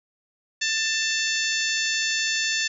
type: harmonic tone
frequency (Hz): 888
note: A5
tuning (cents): +16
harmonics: 2 / 3 / 4 / 5 / 6 / 7 / 8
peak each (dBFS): -27 / -29 / -30 / -31 / -32 / -32 / -33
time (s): 0.61-2.68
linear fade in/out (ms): 10
effects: none